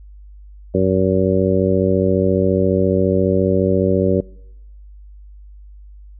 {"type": "harmonic tone", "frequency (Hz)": 94.5, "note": "F#2", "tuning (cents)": 37, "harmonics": [1, 2, 3, 4, 5, 6], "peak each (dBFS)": [-21, -19, -22, -19, -20, -21], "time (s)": [0.74, 4.21], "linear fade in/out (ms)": 10, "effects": ["noise-tail reverb RT60 0.9 s tail -26 dB re dry", "added 50 Hz sine -37 dBFS peak until 6.19 s"]}